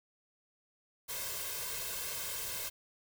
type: noise with comb filter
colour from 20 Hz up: white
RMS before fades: -39 dBFS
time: 1.08-2.7 s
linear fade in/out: 20 ms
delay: 1.9 ms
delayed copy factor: +1
effects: none